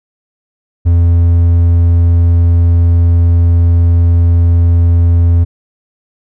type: tone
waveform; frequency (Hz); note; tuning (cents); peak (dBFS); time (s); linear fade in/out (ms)
triangle; 85.3; F2; -40; -3; 0.85-5.45; 20
effects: none